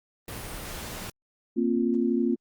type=noise; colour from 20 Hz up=pink; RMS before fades=-37 dBFS; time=0.28-1.1 s; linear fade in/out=2 ms
type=chord; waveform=sine; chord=Bb suspended second; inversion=none; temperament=equal with one note detuned; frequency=233.1 / 265.4 / 349.2 Hz; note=Bb3 / C4 / F4; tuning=0 / +25 / 0 cents; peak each=-25 / -27 / -27 dBFS; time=1.56-2.36 s; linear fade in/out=20 ms
effects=Opus 32 kbps